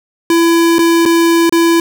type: tone with dropouts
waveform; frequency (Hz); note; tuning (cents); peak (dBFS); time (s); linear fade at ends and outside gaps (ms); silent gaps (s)
square; 334.9; E4; +27; -8; 0.3-1.8; 2; 0.784-0.79 / 1.054-1.059 / 1.495-1.524
effects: 7-bit